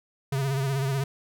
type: tone with vibrato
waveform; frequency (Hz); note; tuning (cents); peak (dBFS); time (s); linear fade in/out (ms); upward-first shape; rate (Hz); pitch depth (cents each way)
square; 136.2; C#3; -30; -25; 0.32-1.04; 5; sine; 16; 56
effects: none